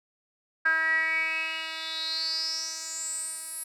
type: tone with band-pass filter sweep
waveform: 10% pulse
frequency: 321.2 Hz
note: E4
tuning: 45 cents flat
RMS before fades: -30 dBFS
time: 0.65-3.64 s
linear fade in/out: 10 ms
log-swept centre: 1600 to 11000 Hz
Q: 9.9
effects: none